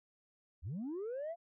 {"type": "linear sweep", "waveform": "sine", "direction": "up", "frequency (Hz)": [62, 698.5], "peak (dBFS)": -36, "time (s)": [0.62, 1.36], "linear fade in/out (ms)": 50, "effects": ["tanh soft clip ceiling -36 dBFS"]}